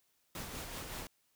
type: noise with tremolo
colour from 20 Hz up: pink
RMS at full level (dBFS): -42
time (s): 0.35-1.07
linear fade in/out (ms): 2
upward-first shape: sine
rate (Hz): 5.3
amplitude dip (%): 40
effects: white hiss -75 dBFS RMS until 1.35 s